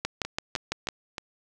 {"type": "two click trains", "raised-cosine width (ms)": 0.2, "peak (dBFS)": [-10, -16], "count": [6, 4], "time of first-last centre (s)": [[0.05, 0.888], [0.25, 1.182]], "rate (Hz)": [5.97, 3.22], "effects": []}